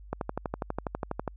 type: click train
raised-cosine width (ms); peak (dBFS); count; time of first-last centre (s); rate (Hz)
1; -16; 15; 0.13-1.278; 12.2
effects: added 50 Hz sine -45 dBFS peak until 1.36 s